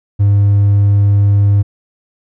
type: tone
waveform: triangle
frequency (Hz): 101.1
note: G#2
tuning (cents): -46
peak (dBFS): -4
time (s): 0.19-1.63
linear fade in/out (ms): 20
effects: tanh soft clip ceiling -1 dBFS